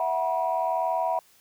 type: chord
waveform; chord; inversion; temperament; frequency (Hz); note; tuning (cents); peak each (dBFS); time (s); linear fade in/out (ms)
sine; E suspended second; none; equal with one note detuned; 659.3 / 740 / 966.3; E5 / F#5 / B5; 0 / 0 / -38; -27; 0-1.19; 2
effects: tanh soft clip ceiling -15 dBFS + white hiss -59 dBFS RMS until 1.4 s

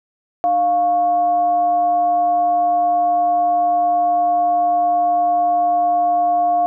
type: tone with frequency modulation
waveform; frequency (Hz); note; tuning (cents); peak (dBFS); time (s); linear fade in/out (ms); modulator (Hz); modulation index
sine; 704; F5; +14; -13; 0.44-6.66; 0; 401; 0.26
effects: none

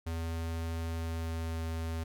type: tone with pitch glide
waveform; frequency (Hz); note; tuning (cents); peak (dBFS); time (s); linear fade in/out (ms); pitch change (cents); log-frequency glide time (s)
square; 82.41 to 81.7; E2 to E2; 0 to -15; -34; 0.06-2.04; 10; -15; 0.88-1.58
effects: none

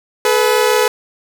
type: tone pair together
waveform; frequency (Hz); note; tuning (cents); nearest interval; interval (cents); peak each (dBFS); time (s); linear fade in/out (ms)
sawtooth; 428.7 / 494.8; A4 / B4; -45 / +3; major second; 248; -10; 0.25-0.88; 2
effects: none

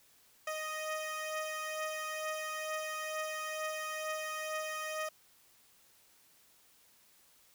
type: beating tone pair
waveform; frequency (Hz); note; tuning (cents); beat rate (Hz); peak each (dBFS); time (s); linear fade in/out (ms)
15% pulse; 622.3 / 624.5; D#5 / D#5; 0 / +6; 2.2; -31 / -37; 0.47-5.09; 5
effects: white hiss -65 dBFS RMS until 7.54 s

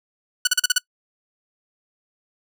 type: tone bursts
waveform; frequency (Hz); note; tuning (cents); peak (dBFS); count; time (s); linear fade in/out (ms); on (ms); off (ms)
10% pulse; 1480; F#6; 0; -6; 6; 0.45-0.783; 5; 23; 39
effects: noise-tail reverb RT60 0.1 s tail -25 dB re dry

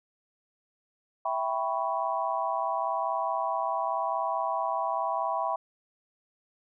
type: chord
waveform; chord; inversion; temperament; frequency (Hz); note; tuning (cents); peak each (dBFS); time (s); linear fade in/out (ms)
sine; C# half-diminished seventh; first; equal; 659.3 / 784 / 987.8 / 1108.7; E5 / G5 / B5 / C#6; 0 / 0 / 0 / 0; -32 / -32 / -31 / -34; 1.25-5.56; 5
effects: none

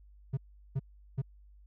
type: tone bursts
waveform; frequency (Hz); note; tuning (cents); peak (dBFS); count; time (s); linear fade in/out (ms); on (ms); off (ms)
triangle; 134.2; C3; +44; -26; 3; 0.33-1.219; 10; 43; 380
effects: added 50 Hz sine -54 dBFS peak until 1.66 s

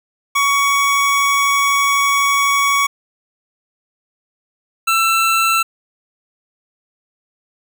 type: tone pair in turn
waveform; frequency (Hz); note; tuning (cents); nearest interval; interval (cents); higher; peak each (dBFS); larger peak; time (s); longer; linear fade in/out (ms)
25% pulse; 1122 / 1337.8; C#6 / E6; +21 / +25; minor third; 304; second; -9 / -9; neither; 0.35-2.87 / 4.87-5.63; first; 10
effects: none

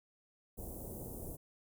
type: band-stop noise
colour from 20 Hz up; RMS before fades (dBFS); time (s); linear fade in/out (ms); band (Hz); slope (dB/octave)
pink; -45; 0.57-1.37; 20; 640 to 9600; 24
effects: none

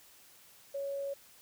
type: tone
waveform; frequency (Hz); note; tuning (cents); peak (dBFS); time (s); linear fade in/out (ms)
sine; 557; C#5; +8; -34; 0.74-1.14; 10
effects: white hiss -59 dBFS RMS until 1.41 s

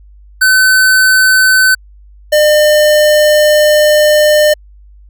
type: tone pair in turn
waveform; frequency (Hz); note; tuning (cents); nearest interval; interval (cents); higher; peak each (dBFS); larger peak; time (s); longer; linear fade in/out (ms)
square; 1520 / 603.2; F#6 / D5; +46 / +46; octave + major third; 1600; first; -6; neither; 0.41-1.75 / 2.32-4.54; second; 10
effects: added 50 Hz sine -36 dBFS peak until 5.09 s

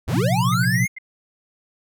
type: linear sweep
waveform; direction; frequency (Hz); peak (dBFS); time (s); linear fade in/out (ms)
square; up; 38.78 to 2193; -22; 0.07-0.88; 20
type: chord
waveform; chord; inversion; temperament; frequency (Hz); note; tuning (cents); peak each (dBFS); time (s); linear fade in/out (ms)
sine; Bb suspended second; none; equal with one note detuned; 116.54 / 130.81 / 179.21; Bb2 / C3 / F3; 0 / 0 / +45; -22; 0.12-0.86; 10
type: tone bursts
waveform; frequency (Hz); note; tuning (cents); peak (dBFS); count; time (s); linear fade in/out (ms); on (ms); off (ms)
sine; 2093; C7; 0; -30; 5; 0.52-0.985; 5; 21; 90
effects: none

